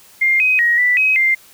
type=tone with pitch steps; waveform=sine; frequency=2112 / 2518 / 1890 / 1974 / 2537 / 2096 Hz; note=C7 / D#7 / A#6 / B6 / D#7 / C7; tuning=+16 / +20 / +23 / -1 / +33 / +2 cents; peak=-11 dBFS; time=0.21-1.35 s; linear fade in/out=10 ms; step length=190 ms; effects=white hiss -46 dBFS RMS until 1.53 s